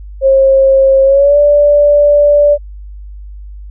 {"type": "tone with pitch glide", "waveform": "sine", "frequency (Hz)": [538, 583.3], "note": ["C5", "D5"], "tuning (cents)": [48, -12], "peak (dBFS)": -4, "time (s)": [0.21, 2.58], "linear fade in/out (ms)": 50, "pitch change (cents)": 140, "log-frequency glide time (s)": [1.04, 1.38], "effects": ["added 50 Hz sine -26 dBFS peak until 3.7 s"]}